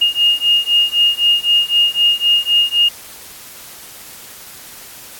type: beating tone pair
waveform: sine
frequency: 2842 / 2845.9 Hz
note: F7 / F7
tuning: +30 / +32 cents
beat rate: 3.9 Hz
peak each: -14 dBFS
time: 0.01-2.89 s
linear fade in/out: 10 ms
effects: white hiss -36 dBFS RMS until 5.19 s + AAC 64 kbps